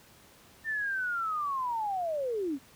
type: linear sweep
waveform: sine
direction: down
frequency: 1808 to 252 Hz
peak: -29 dBFS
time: 0.64-2.59 s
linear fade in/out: 50 ms
effects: pink hiss -57 dBFS RMS until 2.75 s + high-pass 60 Hz 12 dB/octave